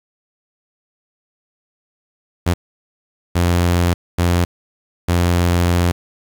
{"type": "tone bursts at uneven times", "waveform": "sawtooth", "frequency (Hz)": 87.31, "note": "F2", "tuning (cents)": 0, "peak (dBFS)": -9, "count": 4, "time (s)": [[2.46, 2.54], [3.35, 3.94], [4.18, 4.45], [5.08, 5.92]], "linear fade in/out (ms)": 10, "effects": ["7-bit"]}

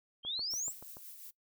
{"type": "exponential sweep", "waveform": "sine", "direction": "up", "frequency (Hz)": [3115, 8100], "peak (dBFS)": -34, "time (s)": [0.23, 0.73], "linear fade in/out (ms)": 50}
{"type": "click train", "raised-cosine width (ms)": 1, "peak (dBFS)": -36, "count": 6, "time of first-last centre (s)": [0.25, 0.969], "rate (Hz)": 6.95}
{"type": "noise with tremolo", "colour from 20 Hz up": "violet", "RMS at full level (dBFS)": -48, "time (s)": [0.5, 1.31], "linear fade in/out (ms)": 10, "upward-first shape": "triangle", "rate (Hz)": 5.6, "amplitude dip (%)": 45}
{"effects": ["noise-tail reverb RT60 0.1 s tail -20 dB re dry"]}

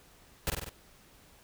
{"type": "noise with echo", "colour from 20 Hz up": "pink", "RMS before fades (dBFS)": -30, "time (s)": [0.47, 0.5], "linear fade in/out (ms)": 0, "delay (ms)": 48, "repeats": 4, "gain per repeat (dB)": -3, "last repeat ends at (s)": 0.692, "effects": ["pink hiss -59 dBFS RMS until 1.43 s"]}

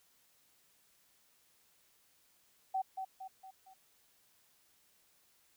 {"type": "tone with echo", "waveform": "sine", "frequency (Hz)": 763, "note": "G5", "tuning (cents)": -47, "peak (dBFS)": -31, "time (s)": [2.74, 2.82], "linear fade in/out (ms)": 10, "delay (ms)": 230, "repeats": 4, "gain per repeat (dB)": -6, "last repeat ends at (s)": 3.74, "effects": ["white hiss -70 dBFS RMS until 5.56 s"]}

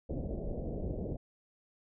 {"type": "low-pass noise", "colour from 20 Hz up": "pink", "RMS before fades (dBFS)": -37, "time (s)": [0.09, 1.17], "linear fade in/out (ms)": 10, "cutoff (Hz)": 630, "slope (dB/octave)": 48, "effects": []}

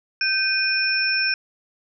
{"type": "tone cluster", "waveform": "sine", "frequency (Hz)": [1553, 2469, 5380], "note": ["G6", "D#7", "E8"], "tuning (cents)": [-17, -14, 34], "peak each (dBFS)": -23, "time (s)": [0.21, 1.34], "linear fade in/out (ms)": 2, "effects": []}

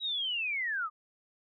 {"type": "linear sweep", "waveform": "sine", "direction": "down", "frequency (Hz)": [3897, 1184], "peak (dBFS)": -30, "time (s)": [0, 0.9], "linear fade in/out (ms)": 50, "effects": []}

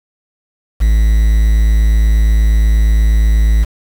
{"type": "tone with quantisation", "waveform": "triangle", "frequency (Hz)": 54.2, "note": "A1", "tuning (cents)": -25, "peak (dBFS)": -5, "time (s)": [0.8, 3.65], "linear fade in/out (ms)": 20, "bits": 5, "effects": []}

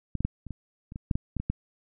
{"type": "clicks", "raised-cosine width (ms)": 5, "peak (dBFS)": [-17, -16, -14, -28, -23, -29, -23, -12, -14, -18, -19, -14], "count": 12, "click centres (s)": [0.153, 0.206, 0.25, 0.467, 0.507, 0.921, 0.959, 1.112, 1.155, 1.367, 1.4, 1.5], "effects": []}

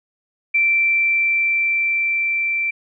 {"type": "tone with level ramp", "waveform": "sine", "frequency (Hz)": 2344, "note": "D7", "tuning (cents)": -4, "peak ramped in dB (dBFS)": [-13, -18], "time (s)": [0.54, 2.71], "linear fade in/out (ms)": 10, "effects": []}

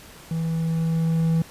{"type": "tone with level ramp", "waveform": "triangle", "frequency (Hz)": 163.4, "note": "E3", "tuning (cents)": -15, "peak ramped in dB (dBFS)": [-21, -15], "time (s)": [0.31, 1.42], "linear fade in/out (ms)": 2, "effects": ["pink hiss -45 dBFS RMS until 1.5 s", "resampled to 32000 Hz"]}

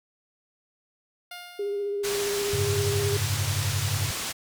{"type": "tone with exponential decay", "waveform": "10% pulse", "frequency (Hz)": 708, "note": "F5", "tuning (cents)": 23, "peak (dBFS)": -28, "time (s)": [1.31, 2.46], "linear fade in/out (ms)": 5, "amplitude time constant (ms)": 250}
{"type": "tone with vibrato", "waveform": "sine", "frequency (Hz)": 405.1, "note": "G#4", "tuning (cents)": -43, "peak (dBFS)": -26, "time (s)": [1.59, 3.17], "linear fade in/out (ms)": 5, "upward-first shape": "sine", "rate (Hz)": 15, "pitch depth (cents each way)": 23}
{"type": "low-pass noise", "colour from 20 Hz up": "white", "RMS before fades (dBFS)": -32, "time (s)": [2.03, 4.33], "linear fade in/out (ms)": 20, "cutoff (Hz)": 8200, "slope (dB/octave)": 12}
{"type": "chord", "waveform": "sine", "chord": "F# suspended second", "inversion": "none", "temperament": "equal", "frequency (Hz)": [92.5, 103.83, 138.59], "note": ["F#2", "G#2", "C#3"], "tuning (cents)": [0, 0, 0], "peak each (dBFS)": [-30, -28, -32], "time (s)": [2.53, 4.11], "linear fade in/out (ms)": 5}
{"effects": []}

